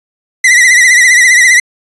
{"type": "tone with vibrato", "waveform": "45% pulse", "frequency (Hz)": 1975.5, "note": "B6", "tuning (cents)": 0, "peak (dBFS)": -3, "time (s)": [0.44, 1.6], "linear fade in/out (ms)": 5, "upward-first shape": "triangle", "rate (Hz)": 15, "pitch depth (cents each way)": 95, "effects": ["resampled to 24000 Hz"]}